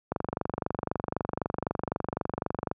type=click train; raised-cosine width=1 ms; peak=-14 dBFS; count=63; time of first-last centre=0.12-2.714 s; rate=23.9 Hz; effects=high-pass 80 Hz 12 dB/octave